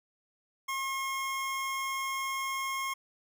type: tone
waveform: 25% pulse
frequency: 1077 Hz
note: C6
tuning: 50 cents sharp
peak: -28 dBFS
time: 0.68-2.94 s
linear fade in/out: 10 ms
effects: none